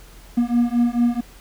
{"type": "beating tone pair", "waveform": "triangle", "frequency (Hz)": [236.8, 241.3], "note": ["A#3", "B3"], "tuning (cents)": [27, -40], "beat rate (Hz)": 4.5, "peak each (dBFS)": -17, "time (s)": [0.37, 1.21], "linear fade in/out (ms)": 10, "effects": ["added 44 Hz sine -44 dBFS peak until 1.4 s", "pink hiss -48 dBFS RMS until 1.4 s"]}